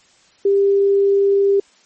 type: tone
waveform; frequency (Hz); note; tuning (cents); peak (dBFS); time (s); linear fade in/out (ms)
sine; 397.3; G4; +23; -11; 0.45-1.6; 5
effects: white hiss -53 dBFS RMS until 1.85 s + MP3 32 kbps